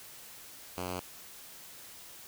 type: tone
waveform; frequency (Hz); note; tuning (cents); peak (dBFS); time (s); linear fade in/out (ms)
5% pulse; 90.6; F#2; -36; -24; 0.77-1; 5
effects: white hiss -50 dBFS RMS until 2.27 s